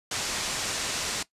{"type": "low-pass noise", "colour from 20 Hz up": "white", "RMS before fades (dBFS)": -31, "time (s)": [0.11, 1.23], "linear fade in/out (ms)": 5, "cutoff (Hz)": 7900, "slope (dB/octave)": 24, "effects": ["noise-tail reverb RT60 0.1 s tail -18 dB re dry", "resampled to 32000 Hz"]}